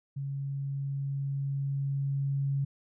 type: tone with level ramp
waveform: sine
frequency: 138.59 Hz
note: C#3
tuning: in tune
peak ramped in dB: -32 to -26 dBFS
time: 0.16-2.65 s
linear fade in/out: 10 ms
effects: none